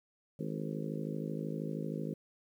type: harmonic tone with a mistuned harmonic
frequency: 52.9 Hz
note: G#1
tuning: 33 cents sharp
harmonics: 3 / 4 / 5 / 6 / 7 / 8 / 9 / 10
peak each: -39 / -41 / -43 / -45 / -46 / -47 / -48 / -49 dBFS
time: 0.39-2.14 s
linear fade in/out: 5 ms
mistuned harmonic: 9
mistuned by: -33 cents
effects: 11-bit